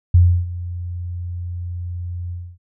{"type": "tone with ADSR envelope", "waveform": "sine", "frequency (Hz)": 87.9, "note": "F2", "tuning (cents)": 12, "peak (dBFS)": -6, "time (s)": [0.14, 2.58], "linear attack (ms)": 6, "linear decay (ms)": 310, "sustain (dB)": -18, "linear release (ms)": 270, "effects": []}